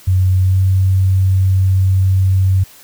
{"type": "tone with pitch glide", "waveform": "sine", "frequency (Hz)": [93, 94.68], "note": ["F#2", "F#2"], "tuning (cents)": [9, 40], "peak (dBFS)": -9, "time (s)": [0.07, 2.64], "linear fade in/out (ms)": 10, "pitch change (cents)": 31, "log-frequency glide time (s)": [0.42, 0.6], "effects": ["white hiss -42 dBFS RMS until 2.83 s"]}